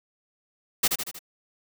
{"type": "noise with echo", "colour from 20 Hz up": "white", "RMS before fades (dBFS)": -20, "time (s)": [0.83, 0.88], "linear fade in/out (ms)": 10, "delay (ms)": 78, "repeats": 4, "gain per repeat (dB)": -5, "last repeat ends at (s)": 1.192, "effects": []}